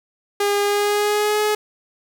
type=tone with pitch glide; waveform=sawtooth; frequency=406.8 to 422.9 Hz; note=G#4 to G#4; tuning=-36 to +31 cents; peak=-13 dBFS; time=0.4-1.55 s; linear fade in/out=5 ms; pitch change=+67 cents; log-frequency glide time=0.62-1.41 s; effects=9-bit